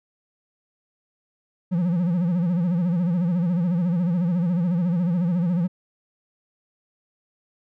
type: tone with vibrato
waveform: triangle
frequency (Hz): 174.61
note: F3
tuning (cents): 0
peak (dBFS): -17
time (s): 1.71-5.68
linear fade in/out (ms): 20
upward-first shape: sine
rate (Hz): 14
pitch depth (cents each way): 110
effects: none